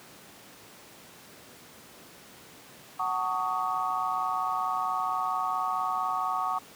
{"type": "chord", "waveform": "sine", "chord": "D# half-diminished seventh", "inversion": "first", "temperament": "just", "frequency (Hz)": [746.7, 896, 1120.1, 1244.5], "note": ["F#5", "A5", "C#6", "D#6"], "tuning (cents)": [16, 31, 18, 0], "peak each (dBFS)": [-32, -35, -30, -33], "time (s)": [2.99, 6.59], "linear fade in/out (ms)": 10, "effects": ["pink hiss -50 dBFS RMS until 6.75 s", "high-pass 150 Hz 12 dB/octave"]}